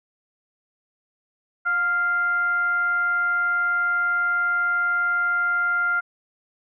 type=tone with frequency modulation; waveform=sine; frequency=1396.9 Hz; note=F6; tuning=in tune; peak=-19 dBFS; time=1.65-6.01 s; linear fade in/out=20 ms; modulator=681 Hz; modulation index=0.29; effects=none